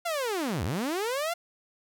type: linear two-way sweep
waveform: sawtooth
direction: down then up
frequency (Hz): 706 to 71.1 to 706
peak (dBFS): -24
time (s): 0.05-1.34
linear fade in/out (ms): 10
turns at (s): 0.64
effects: none